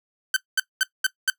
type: tone bursts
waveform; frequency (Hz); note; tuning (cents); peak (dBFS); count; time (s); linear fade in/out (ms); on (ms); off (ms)
sawtooth; 1538; G6; -33; -14; 5; 0.34-1.3; 2; 24; 210
effects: noise-tail reverb RT60 0.1 s tail -18 dB re dry